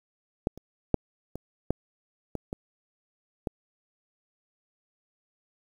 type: clicks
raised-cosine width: 2 ms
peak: -11 / -30 / -7 / -23 / -11 / -18 / -19 / -15 dBFS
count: 8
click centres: 0.471 / 0.576 / 0.943 / 1.356 / 1.706 / 2.353 / 2.529 / 3.472 s
effects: 8-bit